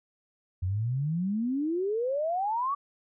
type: exponential sweep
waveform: sine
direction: up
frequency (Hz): 87.3 to 1162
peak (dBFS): -26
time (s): 0.62-2.75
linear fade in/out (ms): 10
effects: none